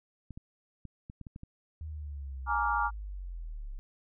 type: clicks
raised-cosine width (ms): 5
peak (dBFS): -31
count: 8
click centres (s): 0.307 / 0.375 / 0.853 / 1.099 / 1.213 / 1.268 / 1.361 / 1.434
type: linear sweep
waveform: sine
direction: down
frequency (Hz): 79.3 to 32.43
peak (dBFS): -37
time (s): 1.81-3.79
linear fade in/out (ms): 0
type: chord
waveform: sine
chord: Bb dominant seventh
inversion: third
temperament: just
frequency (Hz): 839.1 / 932.3 / 1165.4 / 1398.5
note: Ab5 / Bb5 / D6 / F6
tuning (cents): +18 / 0 / -14 / +2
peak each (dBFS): -32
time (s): 2.46-2.91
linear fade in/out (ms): 50
effects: none